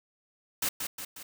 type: noise with echo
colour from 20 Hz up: white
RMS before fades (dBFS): -29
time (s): 0.62-0.69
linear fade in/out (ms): 5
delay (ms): 180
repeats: 3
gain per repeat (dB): -5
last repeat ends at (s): 1.23
effects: none